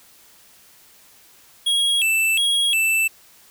square tone with vibrato, 2960 Hz, F#7, in tune, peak -17 dBFS, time 1.66-3.08 s, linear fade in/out 10 ms, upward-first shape square, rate 1.4 Hz, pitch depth 190 cents each way, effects white hiss -51 dBFS RMS until 3.5 s

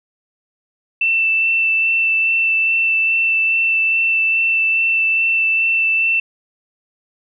sine tone with vibrato, 2668 Hz, E7, 20 cents sharp, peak -13 dBFS, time 1.01-6.2 s, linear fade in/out 5 ms, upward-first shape sine, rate 2.4 Hz, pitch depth 10 cents each way, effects none

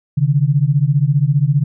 sine beating tone pair, 135.8 / 150.8 Hz, C#3 / D3, -35 / +46 cents, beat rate 15 Hz, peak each -14 dBFS, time 0.17-1.64 s, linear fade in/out 10 ms, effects none

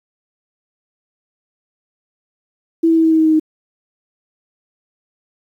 sine tone with pitch steps, 329.2 / 326.7 / 324.3 / 321.9 / 319.5 / 317.1 / 314.7 / 312.3 Hz, E4 / E4 / E4 / E4 / D#4 / D#4 / D#4 / D#4, -2 / -15 / -28 / -41 / +46 / +33 / +20 / +7 cents, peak -9 dBFS, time 2.83-3.398 s, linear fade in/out 10 ms, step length 71 ms, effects 8-bit

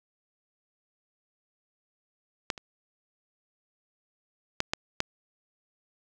clicks, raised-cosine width 0.2 ms, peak -10 / -24 / -8 / -9 / -8 dBFS, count 5, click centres 2.502 / 2.578 / 4.604 / 4.735 / 5.004 s, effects none

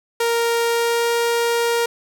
sawtooth tone with pitch glide, 466.2 to 468.9 Hz, A#4 to A#4, 0 to +10 cents, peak -13 dBFS, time 0.2-1.86 s, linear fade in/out 5 ms, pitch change +10 cents, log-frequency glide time 0.66-1.11 s, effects none

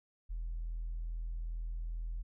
triangle tone with tanh clipping, 41.2 Hz, E1, in tune, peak -36 dBFS, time 0.29-2.23 s, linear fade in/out 20 ms, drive 5 dB, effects none

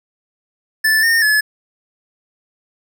square tone with pitch steps, 1754 / 1828 / 1714 Hz, A6 / A#6 / A6, -6 / -34 / -46 cents, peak -12 dBFS, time 0.84-1.41 s, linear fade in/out 10 ms, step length 190 ms, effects none

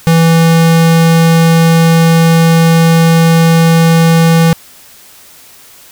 square tone, 164.9 Hz, E3, 1 cent sharp, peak -5 dBFS, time 0.07-4.53 s, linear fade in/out 0 ms, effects white hiss -38 dBFS RMS until 5.91 s

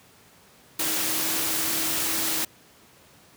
sine tone in noise, 320.6 Hz, E4, 48 cents flat, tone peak -37 dBFS, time 0.79-2.45 s, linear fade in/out 5 ms, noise white, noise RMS -26 dBFS, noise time 0.79-2.45 s, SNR -14 dB, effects pink hiss -54 dBFS RMS until 3.36 s + high-pass 100 Hz 12 dB/octave

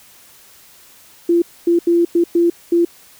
sine tone bursts at uneven times, 342.2 Hz, F4, 35 cents flat, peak -10 dBFS, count 6, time 1.29-1.42 / 1.67-1.79 / 1.87-2.05 / 2.15-2.24 / 2.35-2.5 / 2.72-2.85 s, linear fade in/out 5 ms, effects white hiss -46 dBFS RMS until 3.19 s

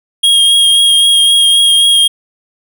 square tone with vibrato, 3257 Hz, G#7, 34 cents flat, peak -6 dBFS, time 0.23-2.08 s, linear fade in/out 10 ms, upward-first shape triangle, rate 3.8 Hz, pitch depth 20 cents each way, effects none

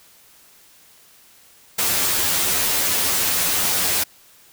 white noise with comb filter, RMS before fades -20 dBFS, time 1.78-4.04 s, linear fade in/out 10 ms, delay 11 ms, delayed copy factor +0.9, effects white hiss -51 dBFS RMS until 4.52 s

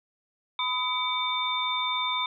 sine tone cluster, 1004 / 1260 / 2275 / 3594 Hz, B5 / D#6 / C#7 / A7, +28 / +21 / +44 / +36 cents, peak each -29 / -37 / -33 / -29 dBFS, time 0.59-2.26 s, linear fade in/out 2 ms, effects none

